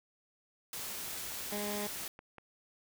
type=noise; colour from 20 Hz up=white; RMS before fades=-41 dBFS; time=0.73-2.08 s; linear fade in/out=2 ms
type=clicks; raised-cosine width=0.5 ms; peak=-34 dBFS; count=7; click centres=1.08 / 1.32 / 1.408 / 1.578 / 2.034 / 2.191 / 2.383 s
type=tone; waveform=15% pulse; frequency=206.5 Hz; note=G#3; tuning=10 cents flat; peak=-30 dBFS; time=1.52-1.87 s; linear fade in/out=2 ms
effects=none